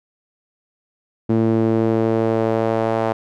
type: tone with band-pass filter sweep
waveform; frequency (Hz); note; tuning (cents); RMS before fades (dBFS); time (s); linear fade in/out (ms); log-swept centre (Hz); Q
sawtooth; 112.3; A2; +36; -18; 1.29-3.13; 10; 290 to 690; 1.7
effects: none